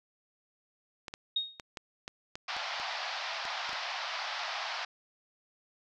clicks, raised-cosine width 0.2 ms, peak -22 dBFS, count 11, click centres 1.082 / 1.139 / 1.598 / 1.772 / 2.079 / 2.355 / 2.566 / 2.799 / 3.453 / 3.693 / 3.731 s
sine tone with exponential decay, 3729 Hz, A#7, in tune, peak -25 dBFS, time 1.36-1.61 s, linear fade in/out 5 ms, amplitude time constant 53 ms
pink band-pass noise, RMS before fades -37 dBFS, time 2.48-4.85 s, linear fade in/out 5 ms, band 660 to 5300 Hz, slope 48 dB/octave
effects none

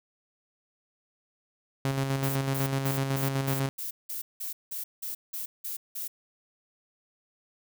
sawtooth tone with tremolo, 135.8 Hz, C#3, 35 cents flat, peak -21 dBFS, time 1.85-3.69 s, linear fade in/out 0 ms, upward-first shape square, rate 8 Hz, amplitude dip 40%
violet noise bursts, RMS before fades -35 dBFS, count 13, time 2.23-6.08 s, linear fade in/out 10 ms, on 130 ms, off 180 ms
effects none

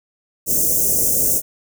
white band-stop noise, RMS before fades -17 dBFS, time 0.46-1.42 s, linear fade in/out 50 ms, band 620 to 6100 Hz, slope 48 dB/octave, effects none

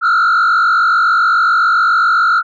sine tone with frequency modulation, 1369 Hz, F6, 35 cents flat, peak -6 dBFS, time 0.01-2.43 s, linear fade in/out 50 ms, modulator 47.2 Hz, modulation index 1.5, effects tanh soft clip ceiling -8 dBFS

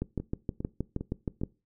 two click trains, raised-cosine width 3 ms, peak -22 / -17 dBFS, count 4 / 10, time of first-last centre 0.2-1.415 / 0.02-1.435 s, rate 2.47 / 6.36 Hz, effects noise-tail reverb RT60 0.3 s tail -21 dB re dry

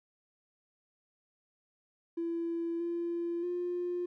triangle tone with pitch steps, 336 / 341.7 / 353.5 Hz, E4 / F4 / F4, +33 / -38 / +21 cents, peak -28 dBFS, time 2.17-4.06 s, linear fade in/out 10 ms, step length 630 ms, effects tanh soft clip ceiling -29 dBFS

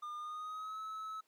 triangle tone with pitch glide, 1209 to 1295.8 Hz, D6 to E6, +50 to -30 cents, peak -39 dBFS, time 0.02-1.21 s, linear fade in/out 10 ms, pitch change +120 cents, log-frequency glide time 0.17-0.8 s, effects pink hiss -75 dBFS RMS until 1.27 s + high-pass 400 Hz 12 dB/octave

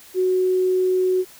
sine tone, 370 Hz, F#4, in tune, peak -16 dBFS, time 0.14-1.25 s, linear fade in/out 50 ms, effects white hiss -46 dBFS RMS until 1.39 s

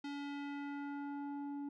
square tone with low-pass filter sweep, 284.7 Hz, C#4, 46 cents sharp, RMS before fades -43 dBFS, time 0.04-1.69 s, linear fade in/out 5 ms, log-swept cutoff 4300 to 580 Hz, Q 1.3, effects none

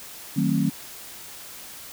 sine chord, D# diminished seventh, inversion none, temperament just, 155.56 / 186.68 / 224 / 268.8 Hz, D#3 / F#3 / A3 / C4, 0 / +16 / +31 / +47 cents, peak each -25 dBFS, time 0.36-0.7 s, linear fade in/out 10 ms, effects white hiss -41 dBFS RMS until 1.92 s

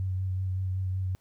sine tone with vibrato, 93.7 Hz, F#2, 22 cents sharp, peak -27 dBFS, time 0-1.15 s, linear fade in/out 0 ms, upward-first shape sine, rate 5.3 Hz, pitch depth 20 cents each way, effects pink hiss -70 dBFS RMS until 1.2 s

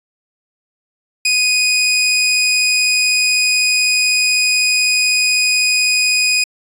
20% pulse tone, 2489 Hz, D#7, in tune, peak -7 dBFS, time 1.25-6.44 s, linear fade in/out 5 ms, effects resampled to 32000 Hz

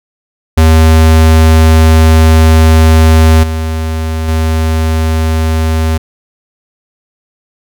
square tone with level steps, 80 Hz, D#2, 49 cents sharp, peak -3 / -13 / -9 dBFS, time 0.57-5.98 s, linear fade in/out 10 ms, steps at 3.43 / 4.28 s, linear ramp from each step 5 ms, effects none

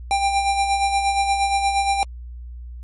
square tone with tremolo, 793 Hz, G5, 20 cents sharp, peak -16 dBFS, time 0.11-2.03 s, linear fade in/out 0 ms, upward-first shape sine, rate 8.5 Hz, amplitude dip 50%, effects added 60 Hz sine -32 dBFS peak until 2.83 s + MP3 48 kbps

